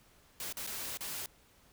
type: noise with dropouts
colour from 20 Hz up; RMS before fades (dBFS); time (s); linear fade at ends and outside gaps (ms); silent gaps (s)
white; -40; 0.4-1.26; 2; 0.526-0.569 / 0.667-0.672 / 0.973-1.007
effects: pink hiss -64 dBFS RMS until 1.72 s